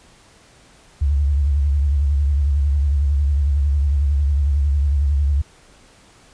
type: tone with vibrato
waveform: sine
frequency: 71.1 Hz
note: C#2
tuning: 45 cents sharp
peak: -14 dBFS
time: 1.01-5.42 s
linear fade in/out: 10 ms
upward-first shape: sine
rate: 11 Hz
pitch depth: 90 cents each way
effects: pink hiss -50 dBFS RMS until 6.33 s + resampled to 22050 Hz